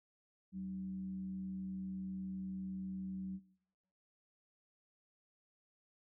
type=tone with frequency modulation; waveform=sine; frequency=189.3 Hz; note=F#3; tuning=40 cents sharp; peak=-40 dBFS; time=0.52-3.4 s; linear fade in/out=50 ms; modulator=112 Hz; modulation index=0.26; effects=noise-tail reverb RT60 0.9 s tail -22 dB re dry